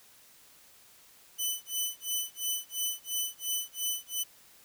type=tone with tremolo; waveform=10% pulse; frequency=3004 Hz; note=F#7; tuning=26 cents sharp; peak=-20 dBFS; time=1.38-4.24 s; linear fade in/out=20 ms; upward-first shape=sine; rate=2.9 Hz; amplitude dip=100%; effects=white hiss -58 dBFS RMS until 4.64 s